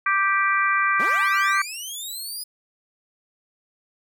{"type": "harmonic tone", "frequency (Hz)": 392, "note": "G4", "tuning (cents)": 0, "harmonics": [3, 4, 5, 6], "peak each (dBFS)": [-21, -23, -25, -27], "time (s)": [0.06, 1.62], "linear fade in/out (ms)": 5}
{"type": "linear sweep", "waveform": "15% pulse", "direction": "up", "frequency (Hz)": [144.8, 5020], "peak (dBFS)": -24, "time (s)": [0.99, 2.44], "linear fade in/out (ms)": 10}
{"effects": []}